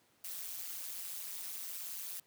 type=noise with amplitude modulation; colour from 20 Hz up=blue; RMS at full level=-39 dBFS; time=0.24-2.2 s; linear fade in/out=5 ms; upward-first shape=sine; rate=180 Hz; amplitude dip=100%; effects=pink hiss -70 dBFS RMS until 2.26 s + high-pass 150 Hz 12 dB/octave